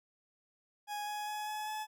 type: tone with pitch steps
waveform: 40% pulse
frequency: 830.6 / 837.3 / 844.1 / 851 / 857.9 Hz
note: G#5 / G#5 / G#5 / G#5 / A5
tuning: 0 / +14 / +28 / +42 / -44 cents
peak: -36 dBFS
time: 0.87-1.87 s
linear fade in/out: 50 ms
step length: 200 ms
effects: none